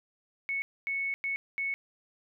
sine tone bursts at uneven times, 2209 Hz, C#7, 7 cents flat, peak -29 dBFS, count 4, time 0.49-0.62 / 0.87-1.14 / 1.24-1.36 / 1.58-1.74 s, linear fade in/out 0 ms, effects none

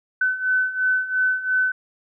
sine beating tone pair, 1511 / 1513.9 Hz, F#6 / F#6, +36 / +39 cents, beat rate 2.9 Hz, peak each -24 / -20 dBFS, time 0.21-1.72 s, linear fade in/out 5 ms, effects none

